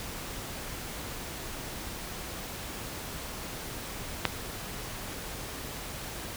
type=click; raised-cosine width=0.3 ms; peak=-7 dBFS; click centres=4.253 s; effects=pink hiss -39 dBFS RMS until 6.36 s